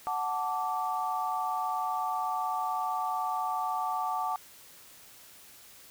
sine chord, D major, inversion first, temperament equal with one note detuned, 740 / 880 / 1163.9 Hz, F#5 / A5 / D6, 0 / 0 / -16 cents, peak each -33 dBFS, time 0.07-4.36 s, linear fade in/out 0 ms, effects white hiss -53 dBFS RMS until 5.9 s

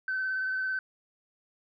sine tone with vibrato, 1529 Hz, G6, 44 cents flat, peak -27 dBFS, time 0.08-0.79 s, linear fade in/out 2 ms, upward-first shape sine, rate 18 Hz, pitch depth 15 cents each way, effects tanh soft clip ceiling -24 dBFS

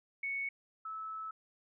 sine tone pair in turn, 2217 / 1304.2 Hz, C#7 / E6, 0 / -19 cents, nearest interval major sixth, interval 919 cents, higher first, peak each -34 / -39 dBFS, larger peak first, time 0.23-0.49 / 0.85-1.31 s, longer second, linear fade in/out 5 ms, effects none

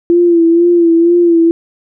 sine tone with vibrato, 340 Hz, F4, 46 cents flat, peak -5 dBFS, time 0.1-1.51 s, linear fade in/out 0 ms, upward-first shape sine, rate 2.1 Hz, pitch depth 46 cents each way, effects none

